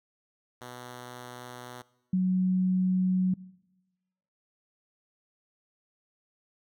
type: tone pair in turn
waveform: 5% pulse / sine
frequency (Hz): 123.47 / 185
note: B2 / F#3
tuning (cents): 0 / 0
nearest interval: perfect fifth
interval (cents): 700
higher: second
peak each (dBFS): -30 / -22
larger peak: second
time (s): 0.61-1.82 / 2.13-3.34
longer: neither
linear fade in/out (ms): 5
effects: noise-tail reverb RT60 1.0 s tail -21 dB re dry